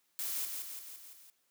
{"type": "noise with echo", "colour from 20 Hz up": "blue", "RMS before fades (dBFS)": -37, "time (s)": [0.19, 0.45], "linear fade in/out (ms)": 0, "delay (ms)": 170, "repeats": 5, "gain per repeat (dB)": -4, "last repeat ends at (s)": 1.3, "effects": ["white hiss -75 dBFS RMS until 1.5 s", "high-pass 150 Hz 12 dB/octave"]}